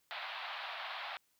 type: band-pass noise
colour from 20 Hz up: pink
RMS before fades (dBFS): -43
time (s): 0.11-1.17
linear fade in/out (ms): 0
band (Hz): 670 to 4100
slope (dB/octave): 48
effects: white hiss -75 dBFS RMS until 1.39 s